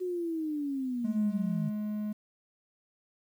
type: linear sweep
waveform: sine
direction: down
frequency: 370 to 149.9 Hz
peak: -30 dBFS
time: 0-1.7 s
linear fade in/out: 20 ms
type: tone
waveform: triangle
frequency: 210.9 Hz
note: G#3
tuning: 27 cents sharp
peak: -29 dBFS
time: 1.04-2.13 s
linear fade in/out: 10 ms
effects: 10-bit